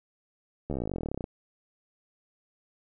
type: slowing click train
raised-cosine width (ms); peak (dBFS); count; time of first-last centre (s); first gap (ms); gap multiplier
2; -19; 26; 0.7-1.241; 13; 1.04
effects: none